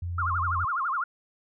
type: tone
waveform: sine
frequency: 87.2 Hz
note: F2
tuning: 2 cents flat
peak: -29 dBFS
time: 0.02-0.65 s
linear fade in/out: 5 ms
type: tone with vibrato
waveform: sine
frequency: 1221 Hz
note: D#6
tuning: 33 cents flat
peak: -25 dBFS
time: 0.18-1.04 s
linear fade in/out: 5 ms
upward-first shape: sine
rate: 12 Hz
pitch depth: 270 cents each way
effects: none